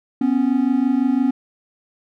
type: tone pair together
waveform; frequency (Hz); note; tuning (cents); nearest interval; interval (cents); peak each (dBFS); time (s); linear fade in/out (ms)
triangle; 249 / 274.9; B3 / C#4; +14 / -14; major second; 172; -16; 0.21-1.31; 5
effects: none